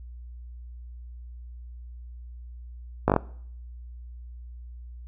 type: slowing click train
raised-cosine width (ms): 1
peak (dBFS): -5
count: 5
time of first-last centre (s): 3.08-3.164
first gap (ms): 18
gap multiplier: 1.1
effects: noise-tail reverb RT60 0.6 s tail -21 dB re dry + added 60 Hz sine -39 dBFS peak until 5.07 s